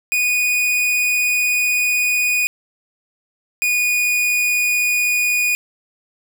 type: tone pair in turn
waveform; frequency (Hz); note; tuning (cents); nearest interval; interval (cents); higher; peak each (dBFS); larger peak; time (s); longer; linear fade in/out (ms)
45% pulse; 2471 / 2461; D#7 / D#7; -13 / -20; unison; 7; first; -15; neither; 0.12-2.47 / 3.62-5.55; first; 0
effects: none